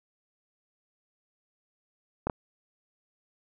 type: clicks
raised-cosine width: 1 ms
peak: -14 / -14 dBFS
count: 2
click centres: 2.27 / 2.298 s
effects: none